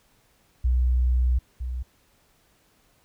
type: tone pair in turn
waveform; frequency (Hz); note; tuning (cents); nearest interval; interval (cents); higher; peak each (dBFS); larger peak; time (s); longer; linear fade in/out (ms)
sine; 62.1 / 62.36; B1 / B1; +10 / +17; unison; 7; second; -18 / -27; first; 0.64-1.39 / 1.6-1.83; first; 10
effects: pink hiss -63 dBFS RMS until 3.04 s